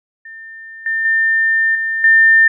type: tone with level steps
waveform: sine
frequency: 1800 Hz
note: A6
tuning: 39 cents sharp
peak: -31 / -15 / -11 / -16 / -6 dBFS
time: 0.25-2.48 s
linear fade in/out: 5 ms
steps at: 0.86 / 1.05 / 1.75 / 2.04 s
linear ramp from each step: 2 ms
effects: none